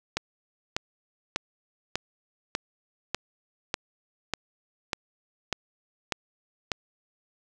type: click train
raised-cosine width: 0.2 ms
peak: -9 dBFS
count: 12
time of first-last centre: 0.17-6.718 s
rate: 1.68 Hz
effects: none